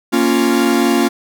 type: chord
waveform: 45% pulse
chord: Bb minor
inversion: none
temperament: equal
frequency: 233.1 / 277.2 / 349.2 Hz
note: Bb3 / Db4 / F4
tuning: 0 / 0 / 0 cents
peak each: -16 dBFS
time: 0.12-1.09 s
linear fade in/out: 20 ms
effects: none